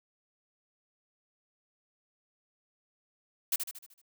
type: noise with echo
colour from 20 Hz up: blue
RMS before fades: -28 dBFS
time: 3.52-3.56 s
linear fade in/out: 5 ms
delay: 76 ms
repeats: 6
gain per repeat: -6 dB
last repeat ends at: 4.016 s
effects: none